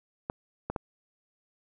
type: clicks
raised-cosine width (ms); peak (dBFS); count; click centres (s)
1; -17; 3; 0.299 / 0.7 / 0.762
effects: none